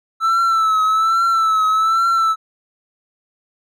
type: tone with vibrato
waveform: triangle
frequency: 1318.5 Hz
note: E6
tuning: in tune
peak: -11 dBFS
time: 0.2-2.36 s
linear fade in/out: 50 ms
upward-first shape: triangle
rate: 1.2 Hz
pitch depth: 60 cents each way
effects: none